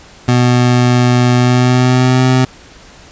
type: tone with pitch glide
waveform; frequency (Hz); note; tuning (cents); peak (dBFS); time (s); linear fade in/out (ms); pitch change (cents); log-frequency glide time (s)
25% pulse; 123.47 to 128.49; B2 to C3; 0 to -31; -4; 0.28-2.45; 5; +69; 1.35-2.23
effects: pink hiss -39 dBFS RMS until 3.11 s + resampled to 16000 Hz